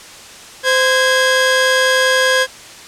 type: tone pair together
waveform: sawtooth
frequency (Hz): 517 / 1641.4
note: C5 / G#6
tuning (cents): -21 / -21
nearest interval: octave + minor sixth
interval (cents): 2000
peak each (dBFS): -10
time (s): 0.63-2.47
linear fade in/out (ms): 50
effects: white hiss -36 dBFS RMS until 2.87 s + low-pass 8000 Hz 12 dB/octave